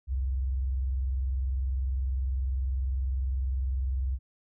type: tone with vibrato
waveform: sine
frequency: 64.9 Hz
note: C2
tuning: 13 cents flat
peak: -26 dBFS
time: 0.07-4.19 s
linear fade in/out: 50 ms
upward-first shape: triangle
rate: 20 Hz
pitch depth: 280 cents each way
effects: none